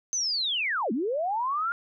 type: linear two-way sweep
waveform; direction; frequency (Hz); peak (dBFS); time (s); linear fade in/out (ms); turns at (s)
sine; down then up; 6290 to 203.6 to 1424; -25; 0.13-1.72; 0; 0.92
effects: none